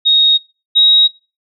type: tone pair in turn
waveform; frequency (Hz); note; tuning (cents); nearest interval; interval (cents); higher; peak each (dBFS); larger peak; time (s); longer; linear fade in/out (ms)
sine; 3750 / 3800; A#7 / A#7; +10 / +33; unison; 23; second; -7 / -6; second; 0.05-0.38 / 0.75-1.08; neither; 20
effects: noise-tail reverb RT60 0.3 s tail -21 dB re dry

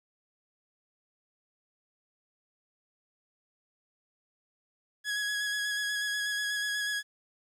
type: tone with vibrato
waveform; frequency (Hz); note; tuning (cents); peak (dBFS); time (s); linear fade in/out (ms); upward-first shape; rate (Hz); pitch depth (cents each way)
sawtooth; 1672; G#6; +11; -26; 5.04-7.03; 50; square; 8.2; 14
effects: low-pass 10000 Hz 12 dB/octave + 11-bit

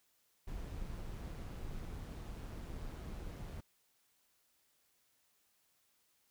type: noise with amplitude modulation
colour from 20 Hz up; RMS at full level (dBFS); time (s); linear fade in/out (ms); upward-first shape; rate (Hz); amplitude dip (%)
brown; -43; 0.47-3.61; 10; sine; 156; 35
effects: white hiss -75 dBFS RMS until 6.3 s

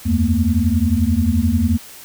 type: tone cluster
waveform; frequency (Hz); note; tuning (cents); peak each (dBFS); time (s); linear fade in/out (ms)
sine; 79.8 / 91.1 / 221 / 240.3; D#2 / F#2 / A3 / B3; +44 / -26 / +8 / -47; -19; 0.05-1.78; 20
effects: white hiss -39 dBFS RMS until 2.04 s

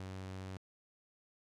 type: tone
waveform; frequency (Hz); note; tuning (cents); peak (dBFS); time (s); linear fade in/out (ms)
sawtooth; 94.5; F#2; +37; -39; 0-0.57; 0
effects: low-pass 8000 Hz 12 dB/octave

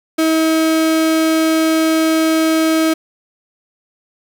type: tone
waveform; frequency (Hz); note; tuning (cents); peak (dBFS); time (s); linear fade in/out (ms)
35% pulse; 320; D#4; +49; -10; 0.18-2.94; 10
effects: none

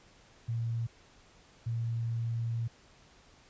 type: tone bursts at uneven times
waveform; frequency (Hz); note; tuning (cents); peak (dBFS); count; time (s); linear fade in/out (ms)
sine; 115.7; A#2; -13; -30; 2; 0.48-0.87 / 1.66-2.68; 10
effects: pink hiss -60 dBFS RMS until 3.49 s + resampled to 16000 Hz

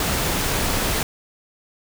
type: noise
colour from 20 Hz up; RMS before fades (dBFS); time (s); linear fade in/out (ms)
pink; -22; 0-1.03; 2
effects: none

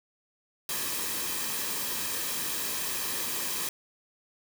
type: noise with comb filter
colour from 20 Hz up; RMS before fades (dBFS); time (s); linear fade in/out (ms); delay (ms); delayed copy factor
white; -32; 0.69-3.69; 2; 1.4; -0.5
effects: none

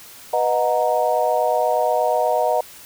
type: chord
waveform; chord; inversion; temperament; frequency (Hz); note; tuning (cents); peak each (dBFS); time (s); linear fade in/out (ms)
sine; B major seventh; none; equal with one note detuned; 493.9 / 622.3 / 730.6 / 932.3; B4 / D#5 / F#5 / A#5; 0 / 0 / -22 / 0; -23 / -20 / -21 / -24; 0.33-2.61; 5
effects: white hiss -42 dBFS RMS until 2.85 s

